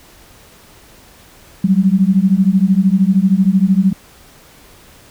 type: beating tone pair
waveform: sine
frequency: 184.6 / 197.6 Hz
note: F#3 / G3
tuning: -4 / +14 cents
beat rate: 13 Hz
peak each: -12 dBFS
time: 1.64-3.93 s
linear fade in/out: 5 ms
effects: pink hiss -44 dBFS RMS until 5.1 s